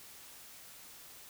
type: silence
effects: white hiss -53 dBFS RMS until 1.29 s